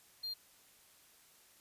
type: tone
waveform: triangle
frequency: 4200 Hz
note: C8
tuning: 6 cents sharp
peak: -37 dBFS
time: 0.23-0.34 s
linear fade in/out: 10 ms
effects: white hiss -64 dBFS RMS until 1.6 s + resampled to 32000 Hz